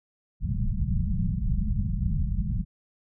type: low-pass noise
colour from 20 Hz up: pink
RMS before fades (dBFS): -26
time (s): 0.4-2.65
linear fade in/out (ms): 50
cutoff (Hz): 210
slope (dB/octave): 96
effects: none